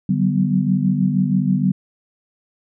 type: chord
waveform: sine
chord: G major seventh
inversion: second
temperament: equal with one note detuned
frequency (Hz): 146.83 / 185 / 191.3 / 246.9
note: D3 / F#3 / G3 / B3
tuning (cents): 0 / 0 / -42 / 0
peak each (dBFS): -21 / -22 / -18 / -22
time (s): 0.09-1.72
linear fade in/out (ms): 5
effects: none